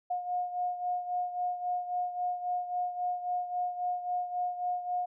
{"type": "beating tone pair", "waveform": "sine", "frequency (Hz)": [717, 720.7], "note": ["F5", "F#5"], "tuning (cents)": [45, -46], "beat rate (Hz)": 3.7, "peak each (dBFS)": [-31, -37], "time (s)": [0.1, 5.06], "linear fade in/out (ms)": 10, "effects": []}